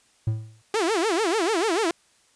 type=tone with exponential decay; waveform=triangle; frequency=110 Hz; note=A2; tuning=in tune; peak=-16 dBFS; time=0.27-0.62 s; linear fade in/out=5 ms; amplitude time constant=74 ms
type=tone with vibrato; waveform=sawtooth; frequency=384.6 Hz; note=G4; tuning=33 cents flat; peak=-17 dBFS; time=0.74-1.91 s; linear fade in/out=2 ms; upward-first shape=sine; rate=6.8 Hz; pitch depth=300 cents each way
effects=white hiss -61 dBFS RMS until 2.35 s + resampled to 22050 Hz